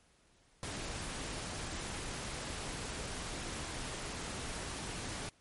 pink noise, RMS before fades -41 dBFS, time 0.63-5.29 s, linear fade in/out 0 ms, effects pink hiss -68 dBFS RMS until 5.4 s + MP3 48 kbps

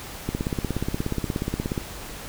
click train, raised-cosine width 3 ms, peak -12 dBFS, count 26, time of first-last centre 0.29-1.778 s, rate 16.8 Hz, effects added 50 Hz sine -45 dBFS peak until 2.28 s + pink hiss -38 dBFS RMS until 2.28 s

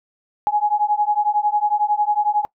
sine beating tone pair, 830.6 / 841.6 Hz, G#5 / G#5, 0 / +23 cents, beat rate 11 Hz, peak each -19 / -19 dBFS, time 0.47-2.45 s, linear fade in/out 0 ms, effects noise-tail reverb RT60 0.1 s tail -23 dB re dry

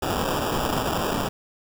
white noise with sample-and-hold, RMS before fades -25 dBFS, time 0.02-1.29 s, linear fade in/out 10 ms, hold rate 2100 Hz, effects none

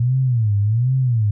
sine tone with vibrato, 115.6 Hz, A#2, 14 cents flat, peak -14 dBFS, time 0-1.31 s, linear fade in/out 5 ms, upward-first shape sine, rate 1.3 Hz, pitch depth 230 cents each way, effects none

